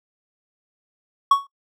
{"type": "tone with exponential decay", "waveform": "triangle", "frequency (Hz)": 1113, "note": "C#6", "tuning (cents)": 7, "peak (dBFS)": -6, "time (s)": [1.31, 1.47], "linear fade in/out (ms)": 5, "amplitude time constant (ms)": 34, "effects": ["noise-tail reverb RT60 0.1 s tail -24 dB re dry"]}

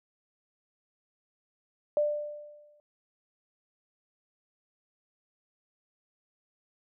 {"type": "tone with exponential decay", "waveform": "sine", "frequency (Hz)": 593, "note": "D5", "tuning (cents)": 17, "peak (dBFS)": -21, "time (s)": [1.97, 2.8], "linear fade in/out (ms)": 1, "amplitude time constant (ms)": 180, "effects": []}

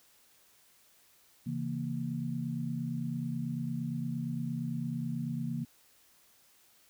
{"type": "chord", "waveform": "sine", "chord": "A# diminished", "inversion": "first", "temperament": "equal with one note detuned", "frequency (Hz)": [135.97, 164.81, 233.1], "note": ["C#3", "E3", "A#3"], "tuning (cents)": [-33, 0, 0], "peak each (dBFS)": [-37, -37, -36], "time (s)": [1.46, 5.65], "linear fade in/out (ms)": 10, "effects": ["white hiss -64 dBFS RMS until 6.89 s"]}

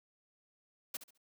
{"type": "noise with echo", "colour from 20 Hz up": "white", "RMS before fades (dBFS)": -39, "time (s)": [0.94, 0.97], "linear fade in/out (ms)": 5, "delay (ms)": 69, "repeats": 3, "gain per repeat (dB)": -12, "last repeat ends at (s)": 1.177, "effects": ["high-pass 200 Hz 12 dB/octave"]}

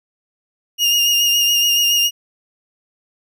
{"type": "tone with vibrato", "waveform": "30% pulse", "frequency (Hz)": 2837, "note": "F7", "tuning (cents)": 27, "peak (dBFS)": -10, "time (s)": [0.78, 2.11], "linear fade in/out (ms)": 50, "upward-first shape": "sine", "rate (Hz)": 7.1, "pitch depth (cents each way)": 27, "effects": []}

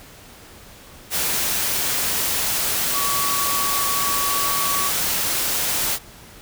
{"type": "tone in noise", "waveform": "sine", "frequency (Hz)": 1132, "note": "C#6", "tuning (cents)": 36, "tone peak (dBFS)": -24, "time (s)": [2.92, 4.92], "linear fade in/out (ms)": 50, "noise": "white", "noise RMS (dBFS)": -22, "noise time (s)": [1.1, 5.99], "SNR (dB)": -5, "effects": ["pink hiss -44 dBFS RMS until 6.41 s"]}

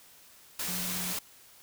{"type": "tone in noise", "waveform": "sine", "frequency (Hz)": 180.8, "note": "F#3", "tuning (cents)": -40, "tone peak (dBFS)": -39, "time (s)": [0.68, 1.13], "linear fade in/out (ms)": 5, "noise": "white", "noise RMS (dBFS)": -34, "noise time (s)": [0.59, 1.19], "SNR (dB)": -8, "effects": ["white hiss -56 dBFS RMS until 1.62 s"]}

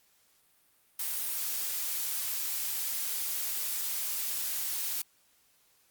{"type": "noise", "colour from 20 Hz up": "blue", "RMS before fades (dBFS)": -33, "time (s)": [0.99, 5.02], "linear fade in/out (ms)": 5, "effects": ["white hiss -67 dBFS RMS until 5.9 s", "Opus 48 kbps"]}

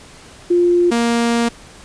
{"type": "tone pair in turn", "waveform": ["sine", "sawtooth"], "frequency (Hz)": [350.3, 234.4], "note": ["F4", "A#3"], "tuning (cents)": [5, 10], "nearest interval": "perfect fifth", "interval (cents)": 695, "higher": "first", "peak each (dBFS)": -10, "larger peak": "neither", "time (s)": [[0.5, 0.91], [0.91, 1.49]], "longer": "second", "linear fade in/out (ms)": 10, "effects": ["pink hiss -41 dBFS RMS until 1.84 s", "resampled to 22050 Hz"]}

